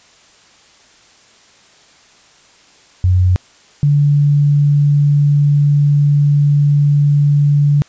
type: tone pair in turn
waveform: sine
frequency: 91.2 / 144.77 Hz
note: F#2 / D3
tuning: -24 / -24 cents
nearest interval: minor sixth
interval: 800 cents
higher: second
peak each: -8 dBFS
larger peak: neither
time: 3.04-3.36 / 3.83-7.82 s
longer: second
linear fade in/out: 0 ms
effects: white hiss -47 dBFS RMS until 7.88 s + resampled to 16000 Hz